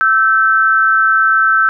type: tone pair together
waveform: sine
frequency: 1325.7 / 1544 Hz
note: E6 / G6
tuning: +9 / -27 cents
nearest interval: minor third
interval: 264 cents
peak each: -11 dBFS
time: 0.01-1.69 s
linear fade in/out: 0 ms
effects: none